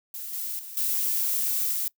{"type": "noise with level steps", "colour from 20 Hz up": "violet", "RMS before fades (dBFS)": [-36, -32, -40, -26, -28], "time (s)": [0.14, 1.88], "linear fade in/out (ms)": 2, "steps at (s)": [0.33, 0.59, 0.77, 1.72], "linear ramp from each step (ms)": 2, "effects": ["noise-tail reverb RT60 0.1 s tail -23 dB re dry"]}